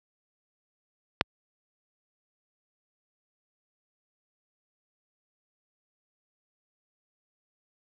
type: click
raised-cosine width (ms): 0.3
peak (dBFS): -3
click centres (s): 1.211
effects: high-pass 60 Hz 12 dB/octave